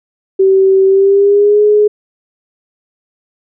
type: tone with pitch glide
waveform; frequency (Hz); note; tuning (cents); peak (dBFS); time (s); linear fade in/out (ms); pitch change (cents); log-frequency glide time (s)
sine; 384.3 to 419.1; G4 to G#4; -34 to +16; -5; 0.39-1.88; 10; +150; 0.86-1.62
effects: none